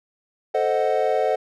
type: chord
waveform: triangle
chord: A diminished seventh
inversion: none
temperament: equal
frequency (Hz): 440 / 523.3 / 622.3 / 740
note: A4 / C5 / Eb5 / Gb5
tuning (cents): 0 / 0 / 0 / 0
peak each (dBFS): -22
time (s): 0.54-1.36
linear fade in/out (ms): 10
effects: none